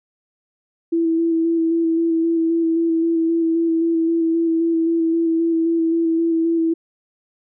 sine tone with vibrato, 330.1 Hz, E4, 2 cents sharp, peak -15 dBFS, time 0.92-6.74 s, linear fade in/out 10 ms, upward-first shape square, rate 3.8 Hz, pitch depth 16 cents each way, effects none

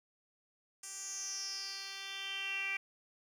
10% pulse tone with band-pass filter sweep, 391.2 Hz, G4, 4 cents flat, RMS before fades -41 dBFS, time 0.83-2.77 s, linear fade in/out 5 ms, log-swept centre 7900 to 2400 Hz, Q 6.8, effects 11-bit

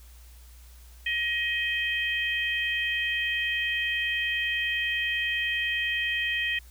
harmonic tone, 630 Hz, D#5, 21 cents sharp, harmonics 3 / 4 / 5, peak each -28 / -30 / -32 dBFS, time 1.06-6.59 s, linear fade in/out 5 ms, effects added 60 Hz sine -47 dBFS peak until 6.7 s + white hiss -57 dBFS RMS until 6.7 s

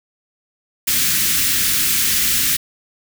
white band-stop noise, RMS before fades -17 dBFS, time 0.87-2.57 s, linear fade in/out 10 ms, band 310 to 1500 Hz, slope 24 dB/octave, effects none

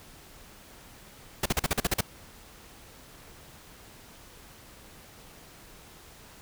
pink noise bursts, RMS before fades -25 dBFS, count 9, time 1.43-2.009 s, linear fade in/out 5 ms, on 27 ms, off 42 ms, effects pink hiss -51 dBFS RMS until 6.41 s

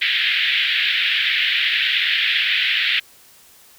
white band-pass noise, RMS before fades -19 dBFS, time 0.01-3 s, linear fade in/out 10 ms, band 1700 to 3600 Hz, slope 48 dB/octave, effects white hiss -49 dBFS RMS until 3.78 s

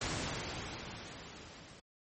pink noise with level ramp, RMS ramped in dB -35 to -54 dBFS, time 0.01-1.8 s, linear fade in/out 5 ms, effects high-pass 60 Hz 12 dB/octave + MP3 32 kbps

